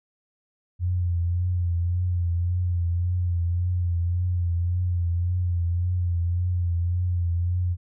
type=tone with vibrato; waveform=sine; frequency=87.8 Hz; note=F2; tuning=10 cents sharp; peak=-21 dBFS; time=0.79-7.77 s; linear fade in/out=50 ms; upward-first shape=triangle; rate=1.8 Hz; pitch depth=53 cents each way; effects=none